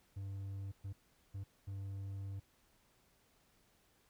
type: tone bursts at uneven times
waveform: triangle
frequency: 98 Hz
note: G2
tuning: in tune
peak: -39 dBFS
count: 4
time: 0.16-0.72 / 0.84-0.93 / 1.34-1.44 / 1.67-2.4 s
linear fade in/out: 10 ms
effects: pink hiss -72 dBFS RMS until 4.09 s